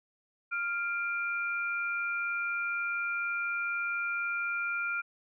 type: tone pair together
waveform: sine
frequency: 1396.9 / 2381 Hz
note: F6 / D7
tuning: 0 / +23 cents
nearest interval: major sixth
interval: 923 cents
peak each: -31 / -35 dBFS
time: 0.51-5.02 s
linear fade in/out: 20 ms
effects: none